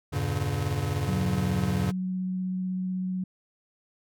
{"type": "chord", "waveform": "square", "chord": "E diminished seventh", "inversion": "none", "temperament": "just", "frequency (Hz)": [82.41, 98.89, 118.67, 142.4], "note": ["E2", "G2", "Bb2", "Db3"], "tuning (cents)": [0, 16, 31, 47], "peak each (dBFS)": [-35, -31, -35, -31], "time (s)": [0.12, 1.92], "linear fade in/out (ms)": 20}
{"type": "tone with vibrato", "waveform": "sine", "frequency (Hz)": 185, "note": "F#3", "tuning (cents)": 0, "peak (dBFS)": -27, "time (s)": [1.08, 3.24], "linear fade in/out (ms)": 5, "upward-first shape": "sine", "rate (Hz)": 16, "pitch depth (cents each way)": 8}
{"effects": []}